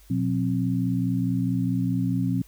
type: tone cluster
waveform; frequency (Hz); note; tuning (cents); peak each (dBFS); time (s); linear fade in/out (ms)
sine; 120.7 / 180.4 / 265.1; B2 / F#3 / C4; -39 / -44 / +23; -26; 0.1-2.42; 5
effects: added 50 Hz sine -51 dBFS peak until 2.47 s + white hiss -57 dBFS RMS until 2.47 s